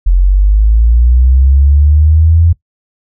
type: linear sweep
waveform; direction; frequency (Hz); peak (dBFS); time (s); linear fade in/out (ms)
sine; up; 43.08 to 85; -4; 0.06-2.53; 10
effects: noise-tail reverb RT60 0.1 s tail -19 dB re dry